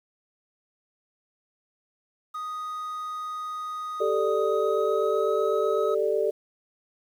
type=tone with pitch glide; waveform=triangle; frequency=1244.5 to 1275.8 Hz; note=D#6 to D#6; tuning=0 to +43 cents; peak=-29 dBFS; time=2.34-5.95 s; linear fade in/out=10 ms; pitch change=+43 cents; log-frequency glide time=4.14-5.36 s
type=chord; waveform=sine; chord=G suspended second; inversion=none; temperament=equal with one note detuned; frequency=392 / 440 / 592.1 Hz; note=G4 / A4 / D5; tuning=0 / 0 / +14 cents; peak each=-27 / -25 / -27 dBFS; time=4-6.31 s; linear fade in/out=10 ms
effects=9-bit